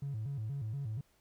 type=tone with vibrato; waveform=triangle; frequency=123.47 Hz; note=B2; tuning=in tune; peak=-32 dBFS; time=0.02-1.01 s; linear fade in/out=5 ms; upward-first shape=square; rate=4.2 Hz; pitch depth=220 cents each way; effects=tanh soft clip ceiling -32 dBFS + pink hiss -71 dBFS RMS until 1.2 s